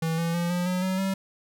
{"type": "tone with pitch steps", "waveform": "square", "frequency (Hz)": [162.7, 167.37, 172.18, 177.12, 182.2, 187.43, 192.81], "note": ["E3", "E3", "F3", "F3", "F#3", "F#3", "G3"], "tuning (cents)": [-22, 27, -24, 25, -26, 23, -28], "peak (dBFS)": -25, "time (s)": [0.02, 1.14], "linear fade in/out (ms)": 5, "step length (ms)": 160, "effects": []}